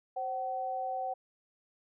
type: tone pair together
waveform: sine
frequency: 527 / 758.2 Hz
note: C5 / F#5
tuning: +12 / +42 cents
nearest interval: tritone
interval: 630 cents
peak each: -39 / -33 dBFS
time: 0.16-1.14 s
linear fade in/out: 10 ms
effects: none